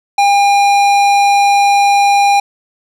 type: tone with tanh clipping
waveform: sine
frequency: 805 Hz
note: G5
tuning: 46 cents sharp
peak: -9 dBFS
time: 0.18-2.4 s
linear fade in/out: 5 ms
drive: 17 dB
effects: none